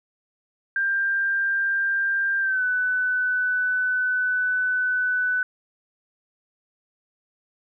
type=tone with pitch glide; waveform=sine; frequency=1589 to 1499.8 Hz; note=G6 to F#6; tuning=+23 to +23 cents; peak=-20 dBFS; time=0.76-5.43 s; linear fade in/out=2 ms; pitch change=-100 cents; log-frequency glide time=2.4-2.63 s; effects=none